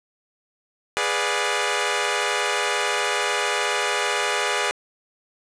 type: chord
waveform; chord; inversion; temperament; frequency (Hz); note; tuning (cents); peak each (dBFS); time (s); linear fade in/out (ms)
10% pulse; G# diminished seventh; none; equal with one note detuned; 415.3 / 493.9 / 587.3 / 714; G#4 / B4 / D5 / F5; 0 / 0 / 0 / +38; -17 / -18 / -19 / -21; 0.97-4.71; 0
effects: resampled to 22050 Hz + 7-bit